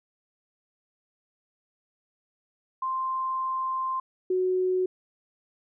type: tone pair in turn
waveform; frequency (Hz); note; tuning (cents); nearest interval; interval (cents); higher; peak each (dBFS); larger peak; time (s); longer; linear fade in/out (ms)
sine; 1046.5 / 369.3; C6 / F#4; 0 / -3; octave + tritone; 1803; first; -26 / -22; second; 2.82-4 / 4.3-4.86; first; 5
effects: none